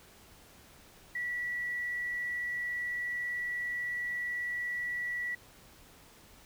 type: tone with tanh clipping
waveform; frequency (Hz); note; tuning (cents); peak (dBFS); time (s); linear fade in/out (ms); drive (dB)
triangle; 1947; B6; -25; -32; 1.15-5.35; 5; 2
effects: pink hiss -57 dBFS RMS until 6.45 s